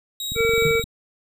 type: tone with tremolo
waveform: sawtooth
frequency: 3807 Hz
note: A#7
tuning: 36 cents sharp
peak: -23 dBFS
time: 0.2-0.84 s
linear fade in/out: 2 ms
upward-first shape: sine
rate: 3.1 Hz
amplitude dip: 35%
type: click train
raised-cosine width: 5 ms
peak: -21 dBFS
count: 13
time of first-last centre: 0.32-0.839 s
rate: 23.1 Hz
type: harmonic tone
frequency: 457.2 Hz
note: A#4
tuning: 34 cents flat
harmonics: 1 / 3 / 5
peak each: -18 / -29 / -22 dBFS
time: 0.35-0.83 s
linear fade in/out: 50 ms
type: tone with exponential decay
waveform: sine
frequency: 153 Hz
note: D#3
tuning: 29 cents flat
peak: -19 dBFS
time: 0.65-0.81 s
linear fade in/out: 2 ms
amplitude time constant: 34 ms
effects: none